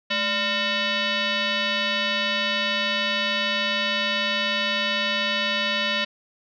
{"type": "tone with frequency modulation", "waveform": "sine", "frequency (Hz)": 587.3, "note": "D5", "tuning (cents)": 0, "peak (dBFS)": -21, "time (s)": [0.1, 6.05], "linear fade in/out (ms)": 10, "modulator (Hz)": 804, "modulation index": 4.5, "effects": []}